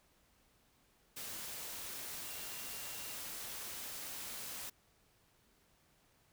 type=tone in noise; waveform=sine; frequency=2771 Hz; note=F7; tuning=14 cents flat; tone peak=-56 dBFS; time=2.24-3.15 s; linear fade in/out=10 ms; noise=white; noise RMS=-45 dBFS; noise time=1.16-4.7 s; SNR=-14 dB; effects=pink hiss -71 dBFS RMS until 6.32 s